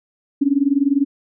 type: tone with tremolo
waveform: sine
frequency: 280 Hz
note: C#4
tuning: 18 cents sharp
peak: -10 dBFS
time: 0.41-1.05 s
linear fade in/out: 10 ms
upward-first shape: sine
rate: 20 Hz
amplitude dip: 90%
effects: none